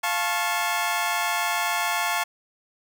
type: chord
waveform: 20% pulse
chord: F augmented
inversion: none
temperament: just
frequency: 698.5 / 873.1 / 1091.3 Hz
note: F5 / A5 / C#6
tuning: 0 / -14 / -27 cents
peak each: -23 / -22 / -23 dBFS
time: 0.03-2.24 s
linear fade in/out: 10 ms
effects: none